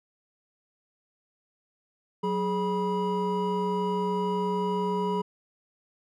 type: tone cluster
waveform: triangle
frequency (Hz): 184.8 / 418.2 / 975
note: F#3 / G#4 / B5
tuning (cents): -2 / +12 / -23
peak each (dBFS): -28 / -27 / -28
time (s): 2.23-5.22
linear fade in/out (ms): 10
effects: none